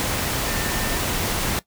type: tone in noise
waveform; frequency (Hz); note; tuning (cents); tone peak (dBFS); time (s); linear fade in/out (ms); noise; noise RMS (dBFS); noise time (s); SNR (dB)
sine; 1800; A6; +39; -34; 0.47-0.97; 0; pink; -24; 0-1.59; -13
effects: noise-tail reverb RT60 0.1 s tail -17 dB re dry